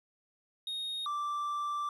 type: tone pair in turn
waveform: triangle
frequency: 3724 / 1173 Hz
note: A#7 / D6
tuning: -2 / -2 cents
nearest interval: octave + minor sixth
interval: 2000 cents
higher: first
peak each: -33 / -30 dBFS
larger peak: second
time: 0.67-1.06 / 1.06-1.89 s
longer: second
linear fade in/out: 2 ms
effects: resampled to 32000 Hz